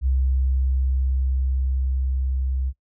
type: tone with level ramp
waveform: sine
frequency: 65.41 Hz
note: C2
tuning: in tune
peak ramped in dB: -17 to -21 dBFS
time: 0.01-2.73 s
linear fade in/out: 50 ms
effects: noise-tail reverb RT60 0.1 s tail -21 dB re dry